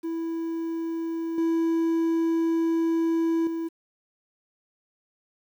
triangle tone with level steps, 329.6 Hz, E4, in tune, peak -25 / -19 / -25 dBFS, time 0.03-3.69 s, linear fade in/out 20 ms, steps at 1.38 / 3.47 s, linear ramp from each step 2 ms, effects 9-bit

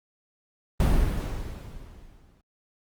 brown noise with exponential decay, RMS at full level -18 dBFS, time 0.8-2.41 s, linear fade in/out 2 ms, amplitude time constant 350 ms, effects Opus 32 kbps

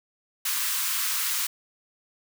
white high-pass noise, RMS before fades -27 dBFS, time 0.45-1.47 s, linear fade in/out 5 ms, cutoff 1000 Hz, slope 48 dB/octave, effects none

